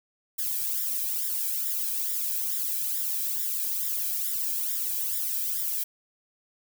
violet noise with flanger, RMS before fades -29 dBFS, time 0.38-5.84 s, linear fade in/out 10 ms, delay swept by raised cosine 0.56 to 1.27 ms, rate 2.3 Hz, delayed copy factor +0.8, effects none

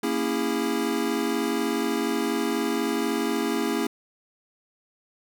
square chord, A# half-diminished seventh, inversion none, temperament equal with one note detuned, 233.1 / 277.2 / 329.6 / 408.9 Hz, A#3 / C#4 / E4 / G#4, 0 / 0 / 0 / -27 cents, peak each -30 dBFS, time 0.03-3.87 s, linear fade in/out 5 ms, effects none

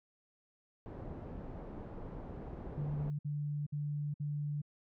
pink low-pass noise, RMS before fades -45 dBFS, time 0.86-3.1 s, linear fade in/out 0 ms, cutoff 630 Hz, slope 12 dB/octave
sine tone bursts, 146.83 Hz, D3, in tune, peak -34 dBFS, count 4, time 2.77-4.618 s, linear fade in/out 10 ms, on 420 ms, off 56 ms
effects none

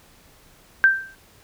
sine tone with exponential decay, 1568 Hz, G6, in tune, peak -8 dBFS, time 0.84-1.15 s, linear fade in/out 0 ms, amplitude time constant 66 ms, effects pink hiss -53 dBFS RMS until 1.43 s

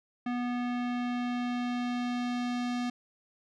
square tone with low-pass filter sweep, 244.5 Hz, B3, 17 cents flat, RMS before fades -32 dBFS, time 0.26-2.9 s, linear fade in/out 5 ms, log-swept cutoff 2300 to 5100 Hz, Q 1, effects none

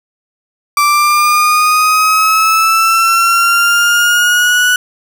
35% pulse linear sweep, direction up, 1166 to 1480 Hz, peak -6 dBFS, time 0.77-4.76 s, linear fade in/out 2 ms, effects none

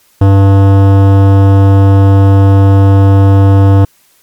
sine tone with hard clipping, 98 Hz, G2, in tune, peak -4 dBFS, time 0.21-3.85 s, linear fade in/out 5 ms, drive 17 dB, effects white hiss -49 dBFS RMS until 4.22 s + MP3 96 kbps

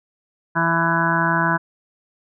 harmonic tone with a mistuned harmonic, 166.5 Hz, E3, 18 cents sharp, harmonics 1 / 2 / 4 / 5 / 6 / 7 / 8 / 9 / 10, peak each -23 / -27 / -27 / -31 / -21 / -31 / -29 / -22 / -26 dBFS, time 0.55-1.58 s, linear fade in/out 20 ms, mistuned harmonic 5, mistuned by +19 cents, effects none

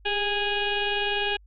sine tone with frequency modulation, 1650 Hz, G#6, 12 cents flat, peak -23 dBFS, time 0.05-1.37 s, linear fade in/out 10 ms, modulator 415 Hz, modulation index 3.9, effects added 50 Hz sine -50 dBFS peak until 1.46 s

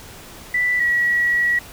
sine tone pair in turn, 1975.5 / 1924.8 Hz, B6 / B6, 0 / -45 cents, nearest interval unison, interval 45 cents, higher first, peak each -16 / -15 dBFS, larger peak second, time 0.54-0.8 / 0.8-1.59 s, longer second, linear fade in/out 5 ms, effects pink hiss -40 dBFS RMS until 1.72 s

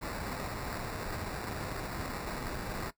pink noise with sample-and-hold, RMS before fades -38 dBFS, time 0.01-2.91 s, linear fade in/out 20 ms, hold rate 3150 Hz, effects noise-tail reverb RT60 0.1 s tail -17 dB re dry

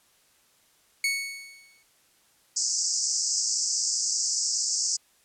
sawtooth tone with exponential decay, 2217 Hz, C#7, in tune, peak -18 dBFS, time 1.04-1.83 s, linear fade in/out 2 ms, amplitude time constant 170 ms
pink band-pass noise, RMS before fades -27 dBFS, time 2.56-4.97 s, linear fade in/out 10 ms, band 4900 to 7900 Hz, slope 96 dB/octave
effects white hiss -63 dBFS RMS until 5.24 s + low-pass 12000 Hz 12 dB/octave

